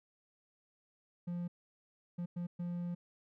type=tone bursts at uneven times; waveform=triangle; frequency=174.61 Hz; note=F3; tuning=in tune; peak=-34 dBFS; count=4; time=1.27-1.48 / 2.18-2.26 / 2.36-2.47 / 2.59-2.95 s; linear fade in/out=10 ms; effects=none